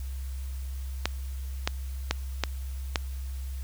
clicks, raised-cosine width 0.2 ms, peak -7 dBFS, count 5, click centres 1.056 / 1.675 / 2.11 / 2.437 / 2.958 s, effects added 66 Hz sine -32 dBFS peak until 3.63 s + white hiss -52 dBFS RMS until 3.63 s

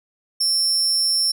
35% pulse tone with amplitude modulation, 5400 Hz, E8, 41 cents sharp, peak -13 dBFS, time 0.4-1.32 s, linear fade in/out 10 ms, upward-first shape sine, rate 174 Hz, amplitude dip 30%, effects none

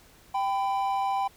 triangle tone pair together, 784 / 1003.1 Hz, G5 / B5, 0 / +27 cents, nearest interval major third, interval 427 cents, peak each -24 / -28 dBFS, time 0.34-1.28 s, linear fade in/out 10 ms, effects pink hiss -56 dBFS RMS until 1.36 s

